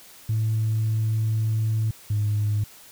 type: tone pair in turn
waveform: sine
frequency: 110 / 104.8 Hz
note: A2 / G#2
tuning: 0 / +16 cents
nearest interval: minor second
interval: 84 cents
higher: first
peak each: -19 dBFS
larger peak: neither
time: 0.29-1.91 / 2.1-2.64 s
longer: first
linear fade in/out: 5 ms
effects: tanh soft clip ceiling -17 dBFS + white hiss -48 dBFS RMS until 2.91 s